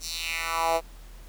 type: tone with high-pass filter sweep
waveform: 10% pulse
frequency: 165 Hz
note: E3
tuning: 2 cents sharp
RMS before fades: -28 dBFS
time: 0-0.81 s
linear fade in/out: 50 ms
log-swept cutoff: 6000 to 550 Hz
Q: 2.7
effects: added 40 Hz sine -43 dBFS peak until 1.28 s + pink hiss -54 dBFS RMS until 1.28 s